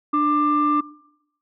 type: tone pair together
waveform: sine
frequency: 296.6 / 1186.4 Hz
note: D4 / D6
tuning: +17 / +17 cents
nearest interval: 2 octaves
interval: 2400 cents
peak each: -19 / -17 dBFS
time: 0.13-0.81 s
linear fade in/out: 10 ms
effects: noise-tail reverb RT60 0.8 s tail -21 dB re dry + tanh soft clip ceiling -11 dBFS